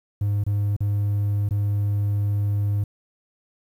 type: tone with dropouts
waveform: triangle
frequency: 102.3 Hz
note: G#2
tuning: 26 cents flat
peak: -17 dBFS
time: 0.21-2.84 s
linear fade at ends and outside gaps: 5 ms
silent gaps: 0.439-0.464 / 0.765-0.805 / 1.49-1.508 s
effects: tanh soft clip ceiling -13 dBFS + 9-bit